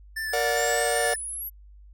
square tone with vibrato, 1760 Hz, A6, in tune, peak -29 dBFS, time 0.16-1.16 s, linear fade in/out 10 ms, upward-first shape sine, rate 5.1 Hz, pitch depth 20 cents each way
45% pulse chord, Bb augmented, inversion none, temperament just, 466.2 / 582.7 / 728.4 Hz, Bb4 / D5 / F#5, 0 / -14 / -27 cents, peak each -28 dBFS, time 0.33-1.14 s, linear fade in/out 5 ms
sine exponential sweep, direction up, 7100 to 11840 Hz, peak -31 dBFS, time 0.56-1.5 s, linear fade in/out 20 ms
effects added 50 Hz sine -46 dBFS peak until 1.93 s

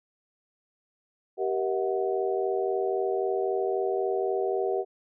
sine tone cluster, 387.4 / 471.2 / 643 / 736 Hz, G4 / A#4 / E5 / F#5, -20 / +19 / -43 / -9 cents, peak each -27 / -31 / -33 / -33 dBFS, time 1.37-4.85 s, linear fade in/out 50 ms, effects none

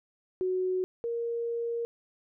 sine tone pair in turn, 370 / 467.5 Hz, F#4 / A#4, 0 / +5 cents, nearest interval major third, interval 405 cents, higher second, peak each -26 / -29 dBFS, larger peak first, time 0.41-0.84 / 1.04-1.85 s, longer second, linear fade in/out 0 ms, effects none

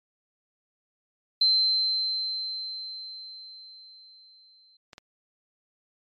sine tone with exponential decay, 4100 Hz, C8, 36 cents flat, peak -17 dBFS, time 1.41-4.77 s, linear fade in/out 5 ms, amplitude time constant 730 ms
clicks, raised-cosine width 0.2 ms, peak -26 dBFS, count 2, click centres 4.932 / 4.981 s
effects MP3 64 kbps

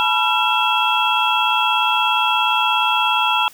sine tone cluster, 862 / 979 / 1359 / 2671 / 3299 Hz, A5 / B5 / F6 / E7 / G#7, -36 / -15 / -48 / +22 / -12 cents, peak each -21 dBFS, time 0-3.48 s, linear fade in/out 0 ms, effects white hiss -45 dBFS RMS until 3.53 s

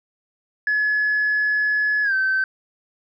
sine tone with pitch glide, 1702 to 1542.8 Hz, G#6 to G6, +42 to -28 cents, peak -16 dBFS, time 0.67-2.44 s, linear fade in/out 2 ms, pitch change -170 cents, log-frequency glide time 2.03-2.14 s, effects tanh soft clip ceiling -14 dBFS

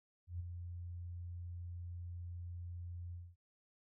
sine tone with ADSR envelope, 87.31 Hz, F2, in tune, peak -37 dBFS, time 0.27-3.36 s, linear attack 130 ms, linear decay 12 ms, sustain -6 dB, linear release 230 ms, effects none

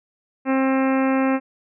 harmonic tone, 265.7 Hz, C4, 27 cents sharp, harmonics 1 / 2 / 3 / 4 / 5 / 6 / 7 / 8 / 9 / 10, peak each -18 / -24 / -28 / -30 / -32 / -34 / -35 / -36 / -37 / -38 dBFS, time 0.45-1.4 s, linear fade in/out 50 ms, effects none

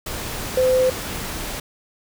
sine tone in noise, 513 Hz, C5, 34 cents flat, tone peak -14 dBFS, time 0.57-0.9 s, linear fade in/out 5 ms, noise pink, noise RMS -29 dBFS, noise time 0.06-1.6 s, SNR +12 dB, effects none

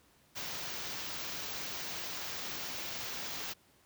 white band-stop noise, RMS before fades -40 dBFS, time 0.35-3.54 s, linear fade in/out 20 ms, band 6700 to 16000 Hz, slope 48 dB/octave, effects pink hiss -66 dBFS RMS until 3.85 s + high-pass 60 Hz 12 dB/octave

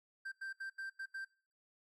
triangle tone bursts at uneven times, 1570 Hz, G6, 2 cents sharp, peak -39 dBFS, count 6, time 0.25-0.32 / 0.41-0.53 / 0.6-0.7 / 0.78-0.9 / 0.99-1.06 / 1.14-1.25 s, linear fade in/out 10 ms, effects noise-tail reverb RT60 0.4 s tail -20 dB re dry + AAC 48 kbps

